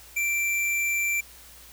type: tone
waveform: square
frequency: 2349 Hz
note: D7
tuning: in tune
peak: -24 dBFS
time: 0.16-1.21 s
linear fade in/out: 10 ms
effects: added 60 Hz sine -54 dBFS peak until 1.72 s + white hiss -49 dBFS RMS until 1.72 s